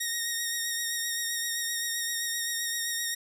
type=tone with vibrato; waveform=10% pulse; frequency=1864.7 Hz; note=A#6; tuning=in tune; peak=-20 dBFS; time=0-3.15 s; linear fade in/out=10 ms; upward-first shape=sine; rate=7.7 Hz; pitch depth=24 cents each way; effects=none